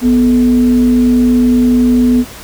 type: tone with frequency modulation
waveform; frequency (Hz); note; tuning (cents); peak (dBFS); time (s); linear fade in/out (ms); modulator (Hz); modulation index
sine; 246.9; B3; 0; -6; 0.01-2.25; 50; 188; 0.35
effects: pink hiss -31 dBFS RMS until 2.43 s